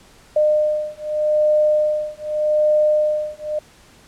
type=beating tone pair; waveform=sine; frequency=606 / 606.83 Hz; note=D#5 / D#5; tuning=-46 / -43 cents; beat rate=0.83 Hz; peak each=-18 dBFS; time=0.36-3.59 s; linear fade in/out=5 ms; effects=pink hiss -49 dBFS RMS until 4.07 s + low-pass 10000 Hz 12 dB/octave